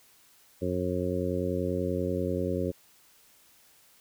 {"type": "harmonic tone", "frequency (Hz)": 90.3, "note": "F#2", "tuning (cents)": -42, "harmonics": [1, 2, 3, 4, 5, 6], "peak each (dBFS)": [-34, -34, -34, -34, -34, -34], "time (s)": [0.61, 2.72], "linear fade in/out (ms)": 20, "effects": ["white hiss -60 dBFS RMS until 4 s"]}